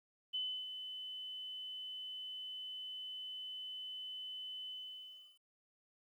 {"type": "tone with ADSR envelope", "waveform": "sine", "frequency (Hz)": 3020, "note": "F#7", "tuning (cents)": 35, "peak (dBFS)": -35, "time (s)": [0.33, 5.4], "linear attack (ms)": 19, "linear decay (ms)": 310, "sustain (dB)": -8, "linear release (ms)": 710, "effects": ["12-bit"]}